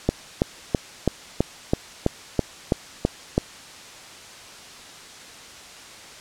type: click train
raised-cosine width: 2 ms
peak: -4 dBFS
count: 11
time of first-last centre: 0.09-3.379 s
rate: 3.04 Hz
effects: white hiss -42 dBFS RMS until 6.2 s + low-pass 7000 Hz 12 dB/octave